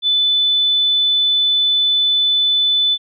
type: tone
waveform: sine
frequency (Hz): 3500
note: A7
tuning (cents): -10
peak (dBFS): -12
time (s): 0.02-2.98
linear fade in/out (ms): 50
effects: none